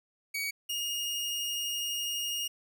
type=tone pair in turn; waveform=sawtooth; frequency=2256 / 2852 Hz; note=C#7 / F7; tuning=+30 / +36 cents; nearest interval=major third; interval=406 cents; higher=second; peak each=-28 dBFS; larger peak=neither; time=0.34-0.51 / 0.69-2.48 s; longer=second; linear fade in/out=10 ms; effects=none